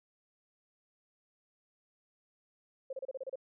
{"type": "tone bursts", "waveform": "sine", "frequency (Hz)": 530, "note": "C5", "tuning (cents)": 22, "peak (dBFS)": -36, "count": 8, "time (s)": [2.9, 3.357], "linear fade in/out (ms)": 5, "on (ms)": 30, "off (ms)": 31, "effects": []}